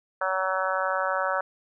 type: harmonic tone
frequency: 188.3 Hz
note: F#3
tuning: 31 cents sharp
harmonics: 3 / 4 / 5 / 6 / 7 / 8 / 9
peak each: -29 / -33 / -32 / -33 / -30 / -31 / -37 dBFS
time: 0.21-1.41 s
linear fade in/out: 5 ms
effects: none